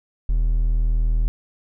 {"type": "tone", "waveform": "triangle", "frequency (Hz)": 40.13, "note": "E1", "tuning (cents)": -46, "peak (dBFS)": -14, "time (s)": [0.29, 1.28], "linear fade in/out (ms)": 0, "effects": []}